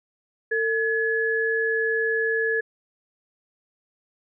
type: tone pair together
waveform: sine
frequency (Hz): 450.3 / 1700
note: A4 / G#6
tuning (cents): +40 / +40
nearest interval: octave + major seventh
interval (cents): 2300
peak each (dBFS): -24 / -23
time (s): 0.51-2.61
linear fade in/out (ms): 10
effects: none